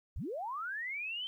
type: linear sweep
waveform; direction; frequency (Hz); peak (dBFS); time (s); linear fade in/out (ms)
sine; up; 32.7 to 3136; -36; 0.16-1.27; 0
effects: 12-bit